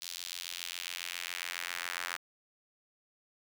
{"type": "tone with high-pass filter sweep", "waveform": "square", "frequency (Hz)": 43.65, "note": "F1", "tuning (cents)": 0, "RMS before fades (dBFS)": -40, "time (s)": [0.01, 2.17], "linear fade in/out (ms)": 10, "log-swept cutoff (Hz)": [4200, 1500], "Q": 1.5, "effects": []}